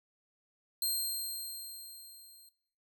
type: tone with level ramp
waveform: 15% pulse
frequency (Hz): 4186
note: C8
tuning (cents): 0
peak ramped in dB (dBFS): -23 to -50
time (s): 0.82-2.49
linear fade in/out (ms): 2
effects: noise-tail reverb RT60 0.7 s tail -19 dB re dry